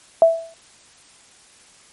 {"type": "tone with exponential decay", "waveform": "sine", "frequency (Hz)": 659.3, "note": "E5", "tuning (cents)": 0, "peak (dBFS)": -5, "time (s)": [0.22, 0.54], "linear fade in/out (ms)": 1, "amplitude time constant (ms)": 68, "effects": ["white hiss -50 dBFS RMS until 1.92 s", "MP3 48 kbps"]}